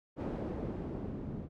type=noise with low-pass filter sweep; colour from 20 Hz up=white; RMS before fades=-39 dBFS; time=0.16-1.49 s; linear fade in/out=50 ms; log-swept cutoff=440 to 210 Hz; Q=0.95; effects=none